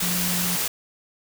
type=tone in noise; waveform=sine; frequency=177.9 Hz; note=F3; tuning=32 cents sharp; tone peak=-27 dBFS; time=0.02-0.56 s; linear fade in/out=5 ms; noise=white; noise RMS=-25 dBFS; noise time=0-0.68 s; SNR=-5 dB; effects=none